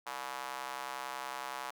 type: tone with high-pass filter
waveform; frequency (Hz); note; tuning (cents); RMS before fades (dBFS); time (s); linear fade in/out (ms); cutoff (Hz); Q
square; 65.41; C2; 0; -41; 0.06-1.71; 10; 930; 2.2
effects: none